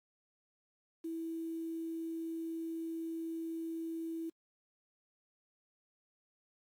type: tone with quantisation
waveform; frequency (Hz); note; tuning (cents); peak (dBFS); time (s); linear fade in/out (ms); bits
sine; 328; E4; -9; -37; 1.04-4.3; 10; 10
effects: AAC 64 kbps